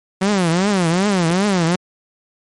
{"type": "tone with vibrato", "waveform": "sawtooth", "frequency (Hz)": 184.2, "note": "F#3", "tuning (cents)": -7, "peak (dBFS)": -10, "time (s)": [0.21, 1.76], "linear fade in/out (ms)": 10, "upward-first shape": "triangle", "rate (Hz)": 2.6, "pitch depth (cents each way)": 250, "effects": ["MP3 48 kbps"]}